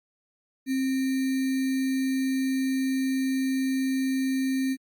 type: tone with sample-and-hold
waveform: sine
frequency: 264.5 Hz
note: C4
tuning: 19 cents sharp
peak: -23 dBFS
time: 0.66-4.77 s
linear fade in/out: 50 ms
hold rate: 2100 Hz
effects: Opus 48 kbps